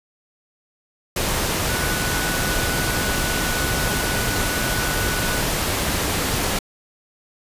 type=tone in noise; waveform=sine; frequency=1480 Hz; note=F#6; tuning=in tune; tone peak=-28 dBFS; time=1.69-5.41 s; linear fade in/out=5 ms; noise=pink; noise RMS=-22 dBFS; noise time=1.16-6.59 s; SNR=-9 dB; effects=resampled to 32000 Hz